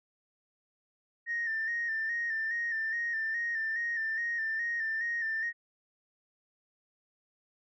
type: tone with vibrato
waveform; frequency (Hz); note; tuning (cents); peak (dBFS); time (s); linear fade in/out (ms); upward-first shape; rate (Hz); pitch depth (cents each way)
sine; 1827; A#6; -35; -29; 1.26-5.53; 50; square; 2.4; 40
effects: tanh soft clip ceiling -25 dBFS